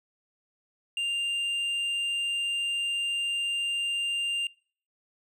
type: tone with hard clipping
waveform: sine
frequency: 2794 Hz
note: F7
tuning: in tune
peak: -28 dBFS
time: 0.97-4.47 s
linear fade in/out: 2 ms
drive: 4 dB
effects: noise-tail reverb RT60 0.5 s tail -25 dB re dry